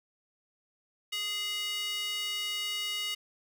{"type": "tone with high-pass filter", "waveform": "square", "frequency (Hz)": 415.3, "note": "G#4", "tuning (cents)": 0, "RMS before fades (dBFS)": -34, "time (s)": [1.12, 3.15], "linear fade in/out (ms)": 10, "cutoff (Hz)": 2700, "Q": 3.8, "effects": []}